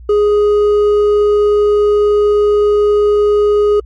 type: tone with hard clipping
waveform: sine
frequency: 415.3 Hz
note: G#4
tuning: in tune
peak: -9 dBFS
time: 0.09-3.8 s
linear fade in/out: 5 ms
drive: 4 dB
effects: added 60 Hz sine -31 dBFS peak until 3.85 s + MP3 48 kbps